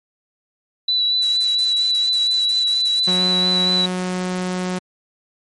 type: tone with vibrato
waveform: sine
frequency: 3954 Hz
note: B7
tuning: 1 cent sharp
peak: -15 dBFS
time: 0.88-3.86 s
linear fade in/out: 5 ms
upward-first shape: sine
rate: 4.3 Hz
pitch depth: 19 cents each way
type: noise bursts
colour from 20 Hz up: blue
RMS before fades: -31 dBFS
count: 11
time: 1.22-3.18 s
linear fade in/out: 5 ms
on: 150 ms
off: 31 ms
type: tone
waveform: sawtooth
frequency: 182.6 Hz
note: F#3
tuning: 23 cents flat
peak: -17 dBFS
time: 3.07-4.79 s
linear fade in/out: 10 ms
effects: MP3 48 kbps